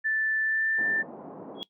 sine tone with pitch glide, 1760 to 1776.3 Hz, A6 to A6, 0 to +16 cents, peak -24 dBFS, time 0.04-1.03 s, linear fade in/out 20 ms, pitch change +16 cents, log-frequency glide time 0.42-0.67 s
pink band-pass noise, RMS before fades -42 dBFS, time 0.78-1.63 s, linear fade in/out 5 ms, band 200 to 860 Hz, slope 24 dB/octave
sine tone with exponential growth, 3322 Hz, G#7, in tune, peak -28 dBFS, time 1.55-1.63 s, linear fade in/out 0 ms, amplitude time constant 17 ms
effects noise-tail reverb RT60 0.1 s tail -18 dB re dry

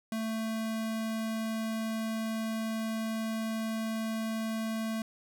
square tone, 222.2 Hz, A3, 17 cents sharp, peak -32 dBFS, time 0.12-5.02 s, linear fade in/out 2 ms, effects none

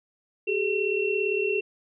sine tone cluster, 386.4 / 424 / 2717 Hz, G4 / G#4 / F7, -25 / +36 / -48 cents, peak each -27 / -27 / -28 dBFS, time 0.47-1.61 s, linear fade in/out 10 ms, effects none

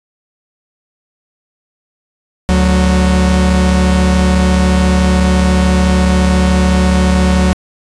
45% pulse tone pair together, 72.78 / 184.3 Hz, D2 / F#3, -15 / -7 cents, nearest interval octave + major third, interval 1608 cents, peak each -11 dBFS, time 2.49-7.53 s, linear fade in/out 0 ms, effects resampled to 22050 Hz

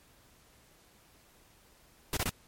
pink noise bursts, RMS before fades -31 dBFS, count 3, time 2.13-2.295 s, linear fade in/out 2 ms, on 39 ms, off 24 ms, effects pink hiss -62 dBFS RMS until 2.47 s + MP3 64 kbps

